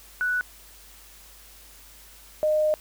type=tone pair in turn; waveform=sine; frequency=1480 / 613.5 Hz; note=F#6 / D#5; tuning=0 / -25 cents; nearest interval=octave + minor third; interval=1525 cents; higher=first; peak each=-22 / -19 dBFS; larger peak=second; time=0.21-0.41 / 2.43-2.74 s; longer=second; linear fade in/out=0 ms; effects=added 50 Hz sine -53 dBFS peak until 2.8 s + white hiss -50 dBFS RMS until 2.8 s